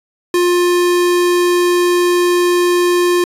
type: tone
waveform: square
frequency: 353.3 Hz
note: F4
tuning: 20 cents sharp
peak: -11 dBFS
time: 0.34-3.24 s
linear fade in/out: 2 ms
effects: resampled to 32000 Hz